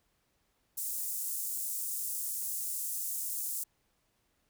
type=high-pass noise; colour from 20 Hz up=pink; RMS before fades=-36 dBFS; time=0.77-3.64 s; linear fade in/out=10 ms; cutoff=7900 Hz; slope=24 dB/octave; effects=pink hiss -75 dBFS RMS until 4.49 s